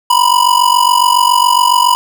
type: ring-modulated tone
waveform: square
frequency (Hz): 984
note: B5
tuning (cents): -7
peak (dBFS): -5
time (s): 0.1-1.95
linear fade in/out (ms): 0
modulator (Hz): 23.6
effects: none